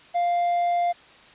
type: tone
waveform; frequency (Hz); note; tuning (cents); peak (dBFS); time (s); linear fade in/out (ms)
triangle; 698.5; F5; 0; -18; 0.14-0.93; 20
effects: white hiss -50 dBFS RMS until 1.34 s + resampled to 8000 Hz